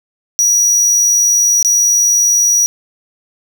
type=tone with dropouts; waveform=square; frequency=5800 Hz; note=F#8; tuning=35 cents flat; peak=-9 dBFS; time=0.39-2.66 s; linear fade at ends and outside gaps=0 ms; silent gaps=1.627-1.648 s; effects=none